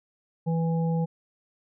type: harmonic tone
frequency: 164.81 Hz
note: E3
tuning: in tune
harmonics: 1 / 3 / 5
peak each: -23 / -33 / -37 dBFS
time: 0.46-1.06 s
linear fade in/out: 20 ms
effects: none